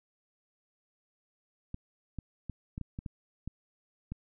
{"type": "clicks", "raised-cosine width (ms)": 5, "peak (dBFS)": -25, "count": 9, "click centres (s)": [1.744, 2.187, 2.497, 2.779, 2.813, 2.989, 3.062, 3.476, 4.12], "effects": []}